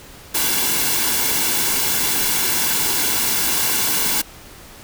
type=noise with comb filter; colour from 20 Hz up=white; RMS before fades=-19 dBFS; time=0.34-4.22 s; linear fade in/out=10 ms; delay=1.6 ms; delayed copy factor=-0.55; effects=pink hiss -41 dBFS RMS until 4.83 s